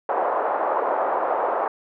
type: band-pass noise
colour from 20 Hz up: pink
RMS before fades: -23 dBFS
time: 0.09-1.68 s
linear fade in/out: 2 ms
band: 510 to 1100 Hz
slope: 24 dB/octave
effects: none